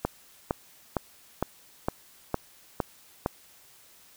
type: click train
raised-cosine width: 1 ms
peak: -11 dBFS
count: 8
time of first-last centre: 0.05-3.261 s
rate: 2.18 Hz
effects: white hiss -56 dBFS RMS until 4.16 s